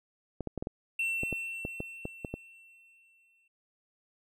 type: clicks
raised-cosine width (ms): 2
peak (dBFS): -21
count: 12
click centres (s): 0.407 / 0.473 / 0.577 / 0.625 / 0.671 / 1.234 / 1.327 / 1.651 / 1.804 / 2.054 / 2.248 / 2.34
type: tone with exponential decay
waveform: triangle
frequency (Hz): 2701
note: E7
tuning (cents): +42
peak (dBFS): -26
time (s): 0.99-3.48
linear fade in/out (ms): 5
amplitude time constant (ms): 540
effects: none